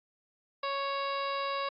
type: harmonic tone with a mistuned harmonic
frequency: 554.4 Hz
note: C#5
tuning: in tune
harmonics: 1 / 2 / 3 / 4 / 5 / 6 / 7 / 8 / 9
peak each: -36 / -33 / -44 / -44 / -43 / -52 / -43 / -54 / -47 dBFS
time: 0.63-1.69 s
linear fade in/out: 5 ms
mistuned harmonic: 9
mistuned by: -38 cents
effects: AAC 64 kbps